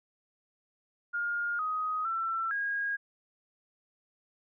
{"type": "tone with pitch steps", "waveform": "sine", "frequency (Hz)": [1416, 1255, 1341, 1635], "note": ["F6", "D#6", "E6", "G#6"], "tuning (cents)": [23, 15, 29, -28], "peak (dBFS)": -29, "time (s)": [1.13, 2.97], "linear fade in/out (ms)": 20, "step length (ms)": 460, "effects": []}